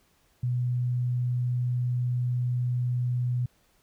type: tone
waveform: sine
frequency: 123.47 Hz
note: B2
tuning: in tune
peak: -24 dBFS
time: 0.43-3.46 s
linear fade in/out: 5 ms
effects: pink hiss -66 dBFS RMS until 3.82 s